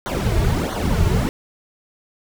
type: noise with flanger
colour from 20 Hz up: brown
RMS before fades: -19 dBFS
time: 0.06-1.29 s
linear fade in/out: 0 ms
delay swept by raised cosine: 0.39 to 3.99 ms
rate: 1.5 Hz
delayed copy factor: -0.9
effects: none